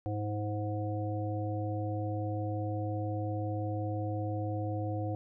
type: harmonic tone with a mistuned harmonic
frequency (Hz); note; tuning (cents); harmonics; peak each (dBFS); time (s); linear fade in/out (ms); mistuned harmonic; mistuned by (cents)
104.4; G#2; +10; 1 / 3 / 5 / 7; -33 / -38 / -40 / -41; 0.06-5.15; 0; 3; +31
effects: none